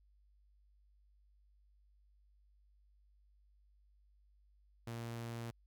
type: tone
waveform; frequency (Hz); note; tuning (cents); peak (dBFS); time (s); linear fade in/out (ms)
sawtooth; 116.54; A#2; 0; -38; 4.87-5.51; 5
effects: added 50 Hz sine -66 dBFS peak until 5.66 s